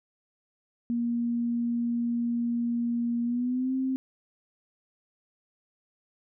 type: tone with pitch glide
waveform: sine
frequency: 236.5 to 262.4 Hz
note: A#3 to C4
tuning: +25 to +5 cents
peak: -25 dBFS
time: 0.9-3.96 s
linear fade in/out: 0 ms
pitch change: +180 cents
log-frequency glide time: 3.24-3.74 s
effects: none